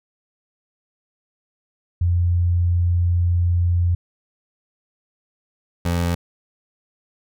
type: tone pair in turn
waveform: sine / 25% pulse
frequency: 87.31 / 86.26 Hz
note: F2 / F2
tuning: 0 / -21 cents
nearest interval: unison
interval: 21 cents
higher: first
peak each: -15 / -15 dBFS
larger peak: neither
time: 2.01-3.95 / 5.85-6.15 s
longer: first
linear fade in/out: 5 ms
effects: none